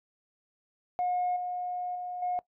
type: tone with level steps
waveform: sine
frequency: 720 Hz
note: F#5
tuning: 47 cents flat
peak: -25 / -31 / -34 / -27 dBFS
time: 0.99-2.39 s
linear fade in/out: 0 ms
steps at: 1.36 / 1.95 / 2.22 s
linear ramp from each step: 5 ms
effects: noise-tail reverb RT60 0.1 s tail -20 dB re dry + tanh soft clip ceiling -23 dBFS